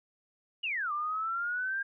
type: exponential two-way sweep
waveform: sine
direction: down then up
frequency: 2960 to 1175 to 1615 Hz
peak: -30 dBFS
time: 0.63-1.83 s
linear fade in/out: 10 ms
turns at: 0.92 s
effects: none